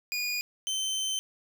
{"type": "tone pair in turn", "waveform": "25% pulse", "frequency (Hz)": [2450, 3087], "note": ["D#7", "G7"], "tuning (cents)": [-27, -27], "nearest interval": "major third", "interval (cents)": 400, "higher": "second", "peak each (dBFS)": -25, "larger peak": "neither", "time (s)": [[0.12, 0.41], [0.67, 1.19]], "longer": "second", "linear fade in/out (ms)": 0, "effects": []}